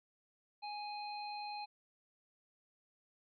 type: harmonic tone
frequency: 830 Hz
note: G#5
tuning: 1 cent flat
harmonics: 1 / 3 / 5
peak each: -42 / -51 / -49 dBFS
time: 0.62-1.66 s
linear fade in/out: 20 ms
effects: none